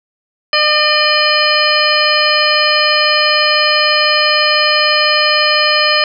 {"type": "harmonic tone with a mistuned harmonic", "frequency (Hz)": 604, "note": "D5", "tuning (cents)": 48, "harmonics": [1, 2, 3, 4, 5, 7, 8], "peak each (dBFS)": [-17, -17, -17, -17, -17, -17, -17], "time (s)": [0.53, 6.04], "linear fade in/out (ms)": 2, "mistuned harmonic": 8, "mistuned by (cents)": 64, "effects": []}